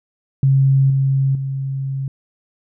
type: tone with level steps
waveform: sine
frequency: 135.5 Hz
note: C#3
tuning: 39 cents flat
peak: -10 / -13 / -20 dBFS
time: 0.43-2.08 s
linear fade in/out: 2 ms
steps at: 0.9 / 1.35 s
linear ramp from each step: 2 ms
effects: none